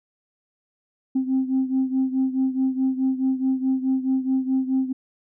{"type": "beating tone pair", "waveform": "sine", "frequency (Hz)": [261.6, 266.3], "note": ["C4", "C4"], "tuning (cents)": [0, 31], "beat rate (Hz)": 4.7, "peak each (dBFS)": [-20, -24], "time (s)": [1.15, 4.93], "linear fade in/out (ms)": 10, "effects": ["tanh soft clip ceiling -14 dBFS"]}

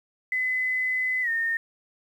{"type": "tone with pitch glide", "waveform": "sine", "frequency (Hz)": [2020, 1831.1], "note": ["B6", "A#6"], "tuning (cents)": [39, -31], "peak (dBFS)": -23, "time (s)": [0.32, 1.57], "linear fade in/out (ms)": 2, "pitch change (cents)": -170, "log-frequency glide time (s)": [1.22, 1.29], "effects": ["9-bit"]}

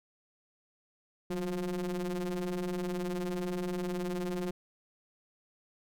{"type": "ring-modulated tone", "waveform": "square", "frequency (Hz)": 87.5, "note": "F2", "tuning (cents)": 4, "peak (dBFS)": -30, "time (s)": [1.3, 4.51], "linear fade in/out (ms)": 5, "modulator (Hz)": 272, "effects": []}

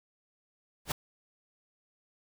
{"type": "noise with exponential growth", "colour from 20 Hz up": "pink", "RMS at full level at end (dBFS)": -24, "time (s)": [0.85, 0.92], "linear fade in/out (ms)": 5, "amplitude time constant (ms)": 15, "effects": []}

